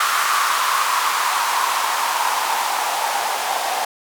blue noise with band-pass filter sweep, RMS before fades -20 dBFS, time 0-3.85 s, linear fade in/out 5 ms, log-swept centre 1200 to 770 Hz, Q 4.5, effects none

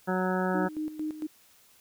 harmonic tone, 185 Hz, F#3, in tune, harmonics 1 / 2 / 3 / 4 / 5 / 7 / 8 / 9, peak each -29 / -32 / -34 / -35 / -36 / -37 / -38 / -39 dBFS, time 0.07-0.69 s, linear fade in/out 20 ms
sine tone with tremolo, 308.3 Hz, D#4, 16 cents flat, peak -29 dBFS, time 0.54-1.27 s, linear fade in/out 10 ms, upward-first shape square, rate 4.4 Hz, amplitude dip 70%
effects white hiss -60 dBFS RMS until 1.8 s

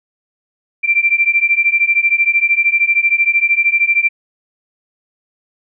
sine beating tone pair, 2349 / 2362 Hz, D7 / D7, 0 / +9 cents, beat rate 13 Hz, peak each -14 / -13 dBFS, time 0.83-4.09 s, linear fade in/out 20 ms, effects none

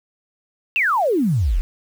sine exponential sweep, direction down, 2794 to 34 Hz, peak -15 dBFS, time 0.76-1.61 s, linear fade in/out 0 ms, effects 7-bit

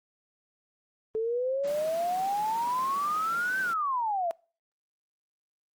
sine exponential two-way sweep, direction up then down, 434.1 to 1568 to 654 Hz, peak -26 dBFS, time 1.15-4.31 s, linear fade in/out 0 ms, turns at 3.6 s
pink high-pass noise, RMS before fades -45 dBFS, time 1.63-3.74 s, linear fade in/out 20 ms, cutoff 150 Hz, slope 96 dB/octave
effects noise-tail reverb RT60 0.4 s tail -25 dB re dry + Opus 24 kbps

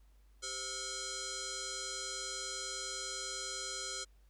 sine tone with frequency modulation, 1300 Hz, E6, 24 cents flat, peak -38 dBFS, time 0.42-4.05 s, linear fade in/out 20 ms, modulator 910 Hz, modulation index 7.7, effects added 50 Hz sine -60 dBFS peak until 4.29 s + pink hiss -75 dBFS RMS until 4.29 s

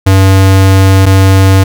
square tone pair in turn, 96 / 96 Hz, G2 / G2, -36 / -36 cents, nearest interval unison, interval 0 cents, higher neither, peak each -3 dBFS, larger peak neither, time 0.06-1.06 / 1.06-1.64 s, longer first, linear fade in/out 10 ms, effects none

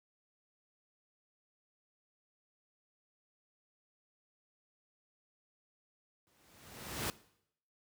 pink noise with exponential growth, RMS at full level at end -34 dBFS, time 6.27-7.1 s, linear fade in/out 0 ms, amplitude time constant 180 ms, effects noise-tail reverb RT60 0.7 s tail -19 dB re dry + high-pass 80 Hz 12 dB/octave

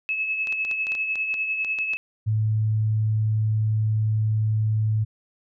sine tone with tremolo, 2592 Hz, E7, 30 cents flat, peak -21 dBFS, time 0.09-1.97 s, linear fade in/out 0 ms, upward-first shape triangle, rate 10 Hz, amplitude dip 50%
clicks, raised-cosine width 0.2 ms, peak -21 dBFS, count 12, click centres 0.472 / 0.525 / 0.65 / 0.713 / 0.869 / 0.92 / 0.951 / 1.156 / 1.341 / 1.647 / 1.787 / 1.935 s
sine tone, 108.6 Hz, A2, 22 cents flat, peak -19 dBFS, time 2.26-5.05 s, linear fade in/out 20 ms
effects none

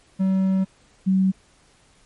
triangle / sine tone pair in turn, 190.4 / 189.69 Hz, F#3 / F#3, +50 / +43 cents, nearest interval unison, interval 7 cents, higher first, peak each -15 dBFS, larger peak neither, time 0.19-0.65 / 1.06-1.32 s, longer first, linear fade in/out 20 ms, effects pink hiss -57 dBFS RMS until 2.05 s + MP3 48 kbps

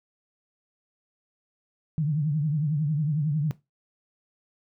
sine tone with vibrato, 150.3 Hz, D3, 40 cents sharp, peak -22 dBFS, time 1.98-3.51 s, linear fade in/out 0 ms, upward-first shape triangle, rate 11 Hz, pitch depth 140 cents each way, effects noise-tail reverb RT60 0.2 s tail -17 dB re dry

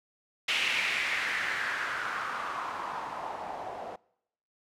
blue noise with low-pass filter sweep, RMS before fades -33 dBFS, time 0.48-3.96 s, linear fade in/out 5 ms, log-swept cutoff 2700 to 660 Hz, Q 3.4, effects noise-tail reverb RT60 0.8 s tail -25 dB re dry

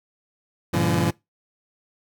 25% pulse chord, G diminished seventh, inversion none, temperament just, 98 / 117.6 / 141.12 / 169.34 Hz, G2 / Bb2 / Db3 / Fb3, 0 / +16 / +31 / +47 cents, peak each -22 / -23 / -23 / -19 dBFS, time 0.73-1.11 s, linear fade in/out 10 ms, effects noise-tail reverb RT60 0.2 s tail -22 dB re dry

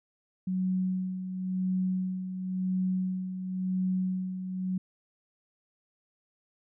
sine tone with tremolo, 185.6 Hz, F#3, 6 cents sharp, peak -25 dBFS, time 0.47-4.78 s, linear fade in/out 5 ms, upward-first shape sine, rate 0.95 Hz, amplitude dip 60%, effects none

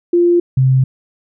sine tone pair in turn, 347.5 / 131.15 Hz, F4 / C3, -9 / +4 cents, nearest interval octave + perfect fourth, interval 1687 cents, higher first, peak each -8 / -8 dBFS, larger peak neither, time 0.13-0.4 / 0.57-0.84 s, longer neither, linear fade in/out 5 ms, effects none

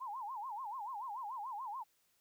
sine tone with vibrato, 932.3 Hz, A#5, in tune, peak -40 dBFS, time 0-1.84 s, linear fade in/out 20 ms, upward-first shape sine, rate 6.9 Hz, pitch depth 250 cents each way, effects white hiss -75 dBFS RMS until 2.2 s

